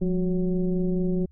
sine tone with frequency modulation, 177.8 Hz, F3, 31 cents sharp, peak -21 dBFS, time 0.01-1.26 s, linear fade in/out 10 ms, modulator 190 Hz, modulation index 1, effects added 73 Hz sine -51 dBFS peak until 1.31 s

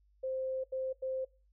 sine tone bursts at uneven times, 523.3 Hz, C5, in tune, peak -33 dBFS, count 3, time 0.23-0.64 / 0.72-0.93 / 1.02-1.25 s, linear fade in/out 10 ms, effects noise-tail reverb RT60 0.3 s tail -22 dB re dry + added 50 Hz sine -65 dBFS peak until 1.52 s

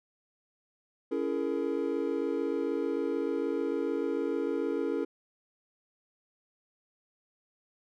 triangle chord, A# half-diminished seventh, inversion first, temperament just, 279.7 / 335.6 / 419.5 / 466.2 Hz, C#4 / E4 / G#4 / A#4, +16 / +31 / +17 / 0 cents, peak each -32 dBFS, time 1.11-5.05 s, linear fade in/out 10 ms, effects none

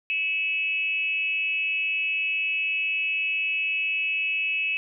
sine tone with frequency modulation, 2598 Hz, E7, 26 cents flat, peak -23 dBFS, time 0.1-4.77 s, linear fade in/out 0 ms, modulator 328 Hz, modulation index 0.43, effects none

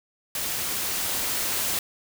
white noise with level ramp, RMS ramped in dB -29 to -26 dBFS, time 0.35-1.79 s, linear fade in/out 2 ms, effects none

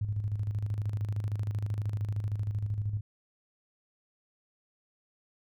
sine tone with tremolo, 103.83 Hz, G#2, in tune, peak -27 dBFS, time 0.01-3.01 s, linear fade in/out 5 ms, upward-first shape square, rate 13 Hz, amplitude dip 55%, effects none

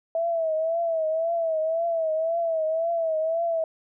sine tone with vibrato, 653 Hz, E5, 17 cents flat, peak -22 dBFS, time 0.15-3.64 s, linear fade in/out 2 ms, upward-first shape triangle, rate 1.9 Hz, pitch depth 79 cents each way, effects none

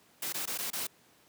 white noise with dropouts, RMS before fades -35 dBFS, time 0.22-0.87 s, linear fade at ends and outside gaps 5 ms, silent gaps 0.326-0.342 / 0.457-0.474 / 0.577-0.586 / 0.704-0.731 s, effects pink hiss -63 dBFS RMS until 1.28 s + high-pass 150 Hz 12 dB/octave

